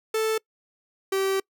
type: tone pair in turn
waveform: 45% pulse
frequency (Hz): 440 / 386.7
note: A4 / G4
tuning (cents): 0 / -24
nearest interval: major second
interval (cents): 224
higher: first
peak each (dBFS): -22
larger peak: neither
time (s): 0.14-0.38 / 1.12-1.4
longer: second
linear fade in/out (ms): 5
effects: noise-tail reverb RT60 0.1 s tail -26 dB re dry